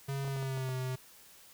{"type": "tone with pitch glide", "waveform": "square", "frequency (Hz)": [137.5, 129.04], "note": ["C#3", "C3"], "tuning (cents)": [-14, -24], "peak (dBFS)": -34, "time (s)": [0.08, 0.96], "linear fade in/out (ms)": 10, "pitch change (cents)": -110, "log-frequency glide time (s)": [0.27, 0.74]}
{"type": "clicks", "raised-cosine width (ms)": 1, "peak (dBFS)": -32, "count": 6, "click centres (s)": [0.247, 0.278, 0.364, 0.427, 0.575, 0.69]}
{"effects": ["white hiss -57 dBFS RMS until 1.53 s"]}